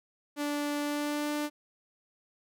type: tone with pitch glide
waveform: sawtooth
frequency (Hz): 291.8 to 296.4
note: D4 to D4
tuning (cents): -11 to +16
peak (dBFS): -26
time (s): 0.36-1.5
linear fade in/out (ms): 50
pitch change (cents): +27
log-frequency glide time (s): 0.8-1.33
effects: none